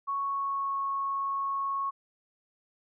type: tone with pitch glide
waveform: sine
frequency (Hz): 1108.7 to 1100.4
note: C#6 to C#6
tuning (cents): 0 to -13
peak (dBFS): -28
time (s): 0.07-1.91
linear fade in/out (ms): 20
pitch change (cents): -13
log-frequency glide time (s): 0.21-0.79
effects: none